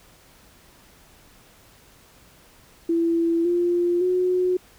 sine tone with pitch steps, 334.5 / 349.1 / 364.4 Hz, E4 / F4 / F#4, +25 / -1 / -26 cents, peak -18 dBFS, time 2.89-4.57 s, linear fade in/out 5 ms, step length 560 ms, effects pink hiss -53 dBFS RMS until 4.78 s

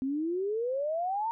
sine exponential sweep, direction up, 258.2 to 932.3 Hz, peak -28 dBFS, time 0.02-1.31 s, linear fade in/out 0 ms, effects none

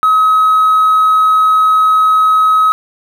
triangle tone with hard clipping, 1275 Hz, D#6, 42 cents sharp, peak -6 dBFS, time 0.03-2.72 s, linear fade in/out 0 ms, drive 2 dB, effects none

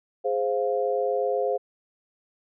sine chord, F minor, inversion first, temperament equal, 415.3 / 523.3 / 698.5 Hz, Ab4 / C5 / F5, 0 / 0 / 0 cents, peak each -27 / -25 / -29 dBFS, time 0.24-1.58 s, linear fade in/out 20 ms, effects none

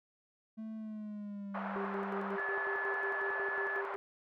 triangle tone with pitch glide, 220 to 197.13 Hz, A3 to G3, 0 to +10 cents, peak -38 dBFS, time 0.57-2.37 s, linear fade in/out 20 ms, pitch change -190 cents, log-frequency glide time 0.76-1.57 s
white band-pass noise, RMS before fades -41 dBFS, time 1.54-3.96 s, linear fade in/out 10 ms, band 580 to 1400 Hz, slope 24 dB/octave
sine tone with tremolo, 395.4 Hz, G4, 15 cents sharp, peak -37 dBFS, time 1.76-3.96 s, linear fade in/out 0 ms, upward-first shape square, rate 5.5 Hz, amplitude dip 60%
sine tone, 1722 Hz, A6, 38 cents flat, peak -35 dBFS, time 2.38-3.81 s, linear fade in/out 2 ms
effects none

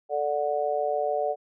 sine chord, D major, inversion second, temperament just, 440.5 / 587.3 / 734.2 Hz, A4 / D5 / F#5, +2 / 0 / -14 cents, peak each -30 / -27 / -28 dBFS, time 0.09-1.36 s, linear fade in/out 50 ms, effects none

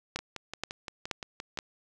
two click trains, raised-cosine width 0.2 ms, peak -14 / -20 dBFS, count 4 / 9, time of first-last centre 0.16-1.589 / 0.19-1.574 s, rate 2.1 / 5.78 Hz, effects none

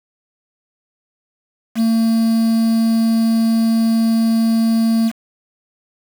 triangle tone with quantisation, 226.1 Hz, A3, 47 cents sharp, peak -10 dBFS, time 1.75-5.12 s, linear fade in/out 50 ms, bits 5, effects none

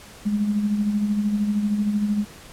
sine tone with tremolo, 207.7 Hz, G#3, in tune, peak -17 dBFS, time 0.25-2.25 s, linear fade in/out 20 ms, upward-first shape sine, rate 13 Hz, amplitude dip 50%, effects pink hiss -44 dBFS RMS until 2.52 s + low-pass 12000 Hz 12 dB/octave

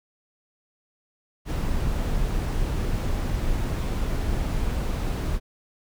brown noise, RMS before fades -25 dBFS, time 1.45-5.4 s, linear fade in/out 50 ms, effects none

